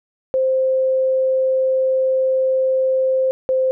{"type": "tone pair in turn", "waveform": "sine", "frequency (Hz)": [523.3, 520.9], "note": ["C5", "C5"], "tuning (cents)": [0, -8], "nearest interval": "unison", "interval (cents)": 8, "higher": "first", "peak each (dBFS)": -14, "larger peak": "neither", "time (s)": [[0.34, 3.31], [3.49, 3.71]], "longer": "first", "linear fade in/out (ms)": 0, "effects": []}